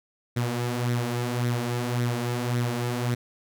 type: tone with flanger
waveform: sawtooth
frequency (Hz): 121.1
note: B2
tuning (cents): -34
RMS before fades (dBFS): -27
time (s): 0.36-3.15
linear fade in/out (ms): 10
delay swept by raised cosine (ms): 0.51 to 6.01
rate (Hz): 1.8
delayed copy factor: +0.55
effects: none